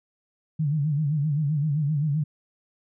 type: tone with vibrato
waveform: sine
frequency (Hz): 148.8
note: D3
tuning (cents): +23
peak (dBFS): -21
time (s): 0.59-2.24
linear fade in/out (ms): 10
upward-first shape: sine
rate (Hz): 7.7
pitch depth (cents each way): 110
effects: none